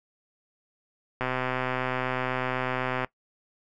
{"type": "click train", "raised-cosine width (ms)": 0.5, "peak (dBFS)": -13, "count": 236, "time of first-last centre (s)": [1.21, 3.046], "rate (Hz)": 128, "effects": ["noise-tail reverb RT60 0.1 s tail -20 dB re dry"]}